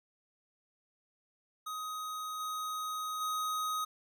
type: tone with level steps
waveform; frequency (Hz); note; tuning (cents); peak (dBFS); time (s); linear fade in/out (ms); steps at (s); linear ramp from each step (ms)
square; 1256; D#6; +16; -38 / -36 / -33; 1.66-3.85; 10; 2.39 / 3.2; 20
effects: none